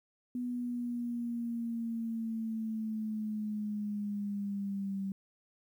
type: linear sweep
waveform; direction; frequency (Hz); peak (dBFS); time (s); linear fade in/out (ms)
sine; down; 246.9 to 193.8; -33; 0.35-5.12; 2
effects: 11-bit